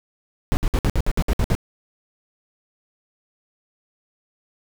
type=noise bursts; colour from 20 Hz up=brown; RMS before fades=-18 dBFS; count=10; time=0.52-1.551 s; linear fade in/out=0 ms; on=50 ms; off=59 ms; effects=none